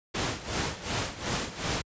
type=noise with tremolo; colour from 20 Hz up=pink; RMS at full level=-28 dBFS; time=0.14-1.82 s; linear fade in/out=10 ms; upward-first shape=sine; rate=2.7 Hz; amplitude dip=80%; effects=high-pass 60 Hz 12 dB/octave + resampled to 16000 Hz